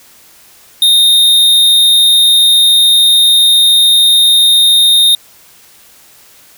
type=tone with amplitude modulation; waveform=square; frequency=3693 Hz; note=A#7; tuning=17 cents flat; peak=-4 dBFS; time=0.82-5.15 s; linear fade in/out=2 ms; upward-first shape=sine; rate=233 Hz; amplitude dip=30%; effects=white hiss -42 dBFS RMS until 6.57 s